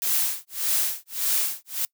blue noise with tremolo, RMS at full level -22 dBFS, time 0.02-1.85 s, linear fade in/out 0 ms, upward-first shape sine, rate 1.7 Hz, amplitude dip 100%, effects noise-tail reverb RT60 0.1 s tail -25 dB re dry

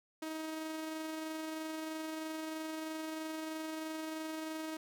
sawtooth tone with amplitude modulation, 316 Hz, D#4, 27 cents sharp, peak -34 dBFS, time 0.22-4.77 s, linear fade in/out 5 ms, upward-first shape sine, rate 23.1 Hz, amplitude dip 25%, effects none

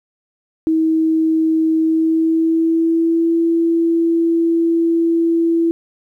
sine tone with pitch glide, 320 to 333 Hz, D#4 to E4, +49 to +18 cents, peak -12 dBFS, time 0.67-5.71 s, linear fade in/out 0 ms, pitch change +69 cents, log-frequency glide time 1.79-3.36 s, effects 9-bit

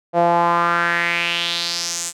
sawtooth tone with band-pass filter sweep, 171.4 Hz, F3, 32 cents flat, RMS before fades -19 dBFS, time 0.13-2.13 s, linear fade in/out 50 ms, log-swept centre 630 to 7900 Hz, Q 3.6, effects none

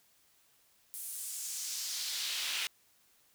brown noise with high-pass filter sweep, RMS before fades -38 dBFS, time 0.94-2.67 s, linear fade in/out 0 ms, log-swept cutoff 11000 to 2700 Hz, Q 1.7, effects white hiss -68 dBFS RMS until 3.34 s

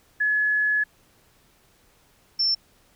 sine tone pair in turn, 1702 / 5375 Hz, G#6 / E8, +42 / +33 cents, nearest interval octave + minor sixth, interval 1991 cents, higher second, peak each -19 dBFS, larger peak neither, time 0.2-0.84 / 2.39-2.55 s, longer first, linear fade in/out 10 ms, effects pink hiss -60 dBFS RMS until 2.95 s

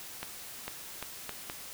accelerating click train, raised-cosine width 0.3 ms, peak -20 dBFS, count 5, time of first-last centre 0.23-1.499 s, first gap 450 ms, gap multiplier 0.77, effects white hiss -45 dBFS RMS until 1.73 s

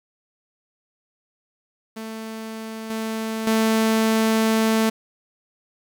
sawtooth tone with level steps, 221.7 Hz, A3, 13 cents sharp, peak -27 / -21 / -13 dBFS, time 1.96-4.9 s, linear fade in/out 10 ms, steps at 2.9 / 3.47 s, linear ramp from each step 2 ms, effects 9-bit

